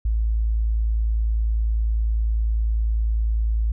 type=tone; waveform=sine; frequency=55 Hz; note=A1; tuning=in tune; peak=-18 dBFS; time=0.05-3.72 s; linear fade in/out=5 ms; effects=none